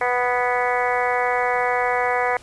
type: harmonic tone with a mistuned harmonic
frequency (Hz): 246.9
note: B3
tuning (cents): 0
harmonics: 2 / 3 / 4 / 5 / 6 / 7 / 8 / 9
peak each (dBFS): -24 / -23 / -26 / -29 / -32 / -29 / -27 / -31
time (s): 0.01-2.37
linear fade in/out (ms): 2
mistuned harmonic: 7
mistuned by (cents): -17
effects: pink hiss -47 dBFS RMS until 2.42 s + resampled to 24000 Hz